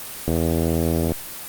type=click train; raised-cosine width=2 ms; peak=-8 dBFS; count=70; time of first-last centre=0.28-1.119 s; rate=82.2 Hz; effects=white hiss -34 dBFS RMS until 1.48 s + Opus 32 kbps